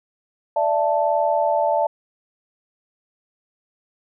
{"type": "chord", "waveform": "sine", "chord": "D suspended second", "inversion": "none", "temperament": "equal with one note detuned", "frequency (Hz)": [587.3, 668.1, 880], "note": ["D5", "E5", "A5"], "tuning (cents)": [0, 23, 0], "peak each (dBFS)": -21, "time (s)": [0.56, 1.87], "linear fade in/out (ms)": 5, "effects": []}